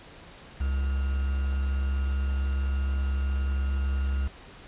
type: tone with quantisation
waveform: triangle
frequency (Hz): 67.7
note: C#2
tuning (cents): -40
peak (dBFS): -22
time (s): 0.6-4.28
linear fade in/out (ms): 10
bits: 7
effects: pink hiss -48 dBFS RMS until 4.67 s + resampled to 8000 Hz